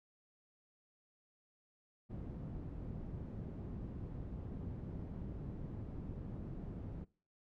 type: low-pass noise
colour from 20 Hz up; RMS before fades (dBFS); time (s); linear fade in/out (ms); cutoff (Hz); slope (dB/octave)
white; -45; 2.09-7.05; 20; 180; 12
effects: noise-tail reverb RT60 0.4 s tail -22 dB re dry